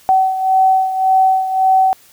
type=beating tone pair; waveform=sine; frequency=759 / 760.8 Hz; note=F#5 / F#5; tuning=+44 / +48 cents; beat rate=1.8 Hz; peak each=-11 / -17 dBFS; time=0.09-1.93 s; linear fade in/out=0 ms; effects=white hiss -47 dBFS RMS until 2.12 s